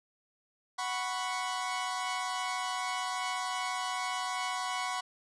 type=chord; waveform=sawtooth; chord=F# suspended fourth; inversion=none; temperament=equal; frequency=740 / 987.8 / 1108.7 Hz; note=F#5 / B5 / C#6; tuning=0 / 0 / 0 cents; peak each=-33 dBFS; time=0.78-5.01 s; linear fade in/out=10 ms; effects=resampled to 22050 Hz

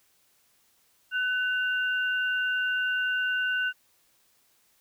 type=tone pair together; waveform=sine; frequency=1501.6 / 2794 Hz; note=F#6 / F7; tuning=+25 / 0 cents; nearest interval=major seventh; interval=1075 cents; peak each=-25 / -33 dBFS; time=1.11-3.73 s; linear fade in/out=50 ms; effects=white hiss -66 dBFS RMS until 4.8 s

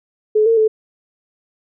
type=tone with pitch steps; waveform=sine; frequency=428.6 / 455.5 / 435.8 Hz; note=A4 / A#4 / A4; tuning=-45 / -40 / -17 cents; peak=-10 dBFS; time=0.35-0.68 s; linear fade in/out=10 ms; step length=110 ms; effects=none

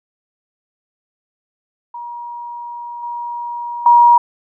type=tone with level steps; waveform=sine; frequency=953 Hz; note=A#5; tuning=38 cents sharp; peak=-26 / -22 / -5 dBFS; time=1.94-4.18 s; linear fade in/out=5 ms; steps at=3.03 / 3.86 s; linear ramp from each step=2 ms; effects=none

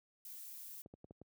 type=noise; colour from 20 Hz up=violet; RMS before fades=-50 dBFS; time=0.25-0.82 s; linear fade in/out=2 ms
type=clicks; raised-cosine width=2 ms; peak=-39 dBFS; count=5; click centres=0.861 / 0.939 / 1.044 / 1.109 / 1.216 s
effects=high-pass 80 Hz 12 dB/octave

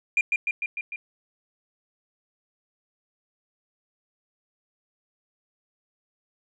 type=tone with echo; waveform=sine; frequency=2405 Hz; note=D7; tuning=41 cents sharp; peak=-16 dBFS; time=0.17-0.21 s; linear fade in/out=2 ms; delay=150 ms; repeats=5; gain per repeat=-3 dB; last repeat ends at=0.96 s; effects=tanh soft clip ceiling -15 dBFS

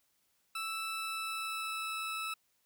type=tone with pitch glide; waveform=20% pulse; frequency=1318.5 to 1307.9 Hz; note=E6 to E6; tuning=0 to -14 cents; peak=-31 dBFS; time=0.55-2.34 s; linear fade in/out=5 ms; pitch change=-14 cents; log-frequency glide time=0.83-2.11 s; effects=white hiss -75 dBFS RMS until 2.65 s

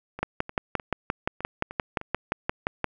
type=two click trains; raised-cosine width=0.5 ms; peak=-21 / -9 dBFS; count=7 / 16; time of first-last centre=0.19-2.014 / 0.23-2.843 s; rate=3.29 / 5.74 Hz; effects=none

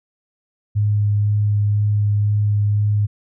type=tone with vibrato; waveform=sine; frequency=103.83 Hz; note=G#2; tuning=in tune; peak=-14 dBFS; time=0.75-3.07 s; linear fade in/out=20 ms; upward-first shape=sine; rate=2 Hz; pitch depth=9 cents each way; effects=none

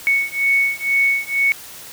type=beating tone pair; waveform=sine; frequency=2217 / 2219.1 Hz; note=C#7 / C#7; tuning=0 / +1 cents; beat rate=2.1 Hz; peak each=-18 dBFS; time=0.07-1.52 s; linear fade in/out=0 ms; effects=white hiss -37 dBFS RMS until 1.92 s

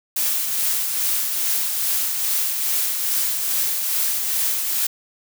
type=noise with tremolo; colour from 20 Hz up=blue; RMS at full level=-20 dBFS; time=0.16-4.87 s; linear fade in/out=5 ms; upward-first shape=triangle; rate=2.4 Hz; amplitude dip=40%; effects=none

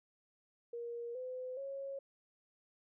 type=tone with pitch steps; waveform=sine; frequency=471.9 / 508.7 / 548.4 Hz; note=A#4 / C5 / C#5; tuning=+21 / -49 / -19 cents; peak=-40 dBFS; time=0.73-1.99 s; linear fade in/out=5 ms; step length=420 ms; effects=none

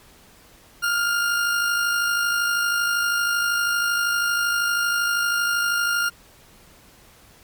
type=tone with amplitude modulation; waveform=40% pulse; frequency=1407 Hz; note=F6; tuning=12 cents sharp; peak=-17 dBFS; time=0.82-6.1 s; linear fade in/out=20 ms; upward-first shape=sine; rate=52.7 Hz; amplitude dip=35%; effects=pink hiss -51 dBFS RMS until 7.43 s + MP3 96 kbps

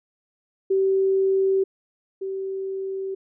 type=tone pair in turn; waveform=sine; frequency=385.3 / 385.3 Hz; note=G4 / G4; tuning=-30 / -30 cents; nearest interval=unison; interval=0 cents; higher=neither; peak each=-17 / -26 dBFS; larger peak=first; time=0.7-1.64 / 2.21-3.15 s; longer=neither; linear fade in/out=10 ms; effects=none

